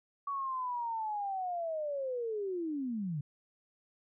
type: linear sweep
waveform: sine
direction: down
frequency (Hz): 1133 to 137.1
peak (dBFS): -33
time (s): 0.27-3.21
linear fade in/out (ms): 5
effects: none